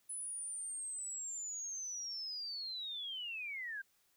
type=linear sweep; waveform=sine; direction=down; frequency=10140 to 1559 Hz; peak=-40 dBFS; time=0.09-3.82 s; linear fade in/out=10 ms; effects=white hiss -74 dBFS RMS until 4.16 s